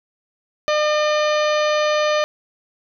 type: harmonic tone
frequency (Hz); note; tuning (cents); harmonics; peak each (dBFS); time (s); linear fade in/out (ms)
604; D5; +48; 1 / 2 / 3 / 4 / 5 / 6 / 7 / 8 / 10; -17 / -23 / -27 / -29 / -31 / -33 / -34 / -35 / -37; 0.68-2.24; 0
effects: none